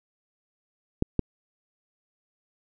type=clicks; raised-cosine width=3 ms; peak=-9 dBFS; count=2; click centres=1.024 / 1.193 s; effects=none